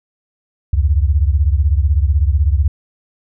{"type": "beating tone pair", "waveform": "sine", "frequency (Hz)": [68.7, 84.7], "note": ["C#2", "E2"], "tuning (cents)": [-15, 48], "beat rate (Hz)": 16, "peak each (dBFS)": [-12, -15], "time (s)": [0.73, 2.68], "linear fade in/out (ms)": 5, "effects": []}